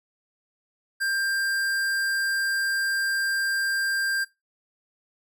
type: tone with hard clipping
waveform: sine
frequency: 1589 Hz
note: G6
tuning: 23 cents sharp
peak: -25 dBFS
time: 1-4.25 s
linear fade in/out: 20 ms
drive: 17 dB
effects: noise-tail reverb RT60 0.2 s tail -19 dB re dry